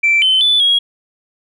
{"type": "tone with pitch steps", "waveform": "sine", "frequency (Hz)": [2338, 3062, 3485, 3299], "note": ["D7", "G7", "A7", "G#7"], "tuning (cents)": [-8, -41, -17, -12], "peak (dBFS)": -8, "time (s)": [0.03, 0.79], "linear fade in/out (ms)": 10, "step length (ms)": 190, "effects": ["tanh soft clip ceiling -5 dBFS"]}